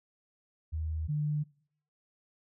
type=tone pair in turn; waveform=sine; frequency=79 / 149.42 Hz; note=D#2 / D3; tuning=+27 / +30 cents; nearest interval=major seventh; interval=1103 cents; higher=second; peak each=-31 / -28 dBFS; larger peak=second; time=0.72-1.08 / 1.08-1.44 s; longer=neither; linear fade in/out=20 ms; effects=noise-tail reverb RT60 0.6 s tail -24 dB re dry